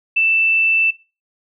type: tone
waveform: sine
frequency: 2656 Hz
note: E7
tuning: 12 cents sharp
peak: -12 dBFS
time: 0.16-0.91 s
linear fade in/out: 10 ms
effects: noise-tail reverb RT60 0.3 s tail -19 dB re dry